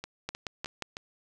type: two click trains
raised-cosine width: 0.2 ms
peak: -16 / -20 dBFS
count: 4 / 4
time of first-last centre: 0.29-0.823 / 0.04-0.969 s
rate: 5.63 / 3.23 Hz
effects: none